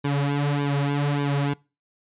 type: tone with flanger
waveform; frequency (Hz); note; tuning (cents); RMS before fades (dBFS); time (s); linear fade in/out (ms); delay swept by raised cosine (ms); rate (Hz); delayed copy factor
sawtooth; 142.9; D3; -47; -23; 0.04-1.54; 10; 1.5 to 5.4; 1.7; -0.9
effects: noise-tail reverb RT60 0.3 s tail -24 dB re dry + resampled to 8000 Hz